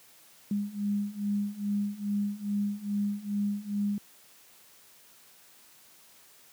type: beating tone pair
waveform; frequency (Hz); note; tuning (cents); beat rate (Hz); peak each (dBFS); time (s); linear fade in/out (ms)
sine; 202.6 / 205; G#3 / G#3; -43 / -22; 2.4; -32 / -30; 0.51-3.98; 2
effects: white hiss -57 dBFS RMS until 6.52 s + high-pass 100 Hz 12 dB/octave